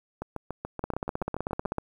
two click trains, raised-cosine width 1 ms, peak -15 / -19 dBFS, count 16 / 11, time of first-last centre 0.84-1.783 / 0.22-1.653 s, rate 15.9 / 6.98 Hz, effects 9-bit

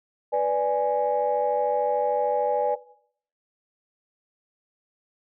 sine chord, G# diminished, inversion first, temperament equal, 493.9 / 587.3 / 830.6 Hz, B4 / D5 / G#5, 0 / 0 / 0 cents, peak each -24 dBFS, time 0.32-2.76 s, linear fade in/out 20 ms, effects noise-tail reverb RT60 0.6 s tail -17 dB re dry + tanh soft clip ceiling -13 dBFS

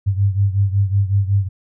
sine beating tone pair, 97.7 / 103.1 Hz, G2 / G#2, -5 / -12 cents, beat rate 5.4 Hz, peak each -15 / -19 dBFS, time 0.06-1.49 s, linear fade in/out 20 ms, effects none

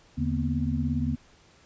sine tone cluster, 79.7 / 145.3 / 233.3 / 250.7 Hz, D#2 / D3 / A#3 / B3, +42 / -18 / +2 / +26 cents, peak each -30 dBFS, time 0.17-1.16 s, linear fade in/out 20 ms, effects pink hiss -58 dBFS RMS until 1.65 s + resampled to 16000 Hz

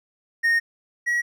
triangle tone pair in turn, 1850 / 1915.2 Hz, A#6 / A#6, -14 / +46 cents, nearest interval minor second, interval 60 cents, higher second, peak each -15 / -18 dBFS, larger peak first, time 0.43-0.6 / 1.06-1.22 s, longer first, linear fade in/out 20 ms, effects none

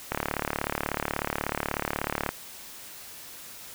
click train, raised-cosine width 0.5 ms, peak -11 dBFS, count 80, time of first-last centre 0.12-2.29 s, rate 36.4 Hz, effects white hiss -44 dBFS RMS until 3.74 s

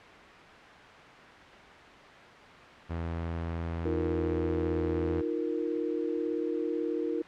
sawtooth tone, 83.5 Hz, E2, 23 cents sharp, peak -28 dBFS, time 2.89-5.22 s, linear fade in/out 20 ms
sine chord, Eb suspended second, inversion none, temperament equal, 311.1 / 349.2 / 466.2 Hz, Eb4 / F4 / Bb4, 0 / 0 / 0 cents, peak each -33 dBFS, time 3.85-7.22 s, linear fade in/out 5 ms
effects white hiss -48 dBFS RMS until 7.27 s + low-pass 2000 Hz 12 dB/octave

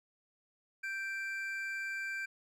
triangle tone pair together, 1567.8 / 2349 Hz, G6 / D7, 0 / 0 cents, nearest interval perfect fifth, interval 700 cents, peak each -36 / -39 dBFS, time 0.83-2.26 s, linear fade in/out 10 ms, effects none

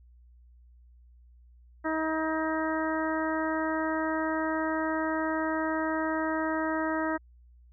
harmonic tone with a mistuned harmonic, 317.3 Hz, D#4, 34 cents sharp, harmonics 1 / 2 / 3 / 4 / 5 / 6, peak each -30 / -33 / -35 / -36 / -37 / -38 dBFS, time 1.84-7.18 s, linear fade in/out 20 ms, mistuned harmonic 6, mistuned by -23 cents, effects added 60 Hz sine -53 dBFS peak until 7.72 s

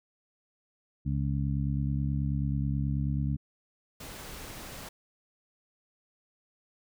harmonic tone, 69.3 Hz, C#2, in tune, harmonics 1 / 2 / 3 / 4, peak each -32 / -29 / -35 / -38 dBFS, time 1.05-3.37 s, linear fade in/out 20 ms
pink noise, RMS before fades -43 dBFS, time 4-4.89 s, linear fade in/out 5 ms
effects none

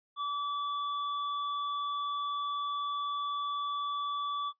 square tone, 1152 Hz, D6, 34 cents flat, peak -32 dBFS, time 0.16-4.53 s, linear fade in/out 50 ms, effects noise-tail reverb RT60 0.1 s tail -19 dB re dry + resampled to 11025 Hz

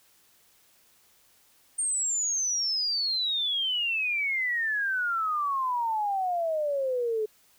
sine exponential sweep, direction down, 8810 to 423.2 Hz, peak -25 dBFS, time 1.78-7.26 s, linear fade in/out 10 ms, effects white hiss -62 dBFS RMS until 7.58 s

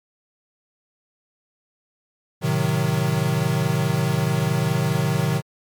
square chord, A diminished seventh, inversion none, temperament equal, 110 / 130.81 / 155.56 / 185 Hz, A2 / C3 / Eb3 / Gb3, 0 / 0 / 0 / 0 cents, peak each -28 / -24 / -23 / -28 dBFS, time 2.41-5.42 s, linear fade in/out 50 ms, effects MP3 96 kbps

